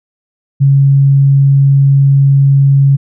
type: tone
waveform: sine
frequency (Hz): 138.3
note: C#3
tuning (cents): -4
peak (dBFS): -4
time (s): 0.6-2.97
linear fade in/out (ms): 20
effects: none